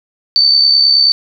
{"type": "tone with amplitude modulation", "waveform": "sine", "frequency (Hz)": 4550, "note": "C#8", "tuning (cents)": 44, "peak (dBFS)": -4, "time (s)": [0.36, 1.12], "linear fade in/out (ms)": 0, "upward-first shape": "sine", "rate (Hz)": 69.4, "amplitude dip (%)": 55, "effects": []}